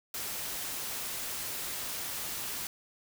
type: noise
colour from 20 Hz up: white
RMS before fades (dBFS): -37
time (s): 0.14-2.67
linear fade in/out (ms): 2
effects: none